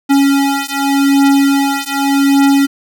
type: beating tone pair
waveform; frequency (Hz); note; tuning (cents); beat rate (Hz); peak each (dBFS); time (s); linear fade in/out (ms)
square; 277.2 / 278.05; C#4 / C#4; 0 / +5; 0.85; -13; 0.09-2.67; 20
effects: none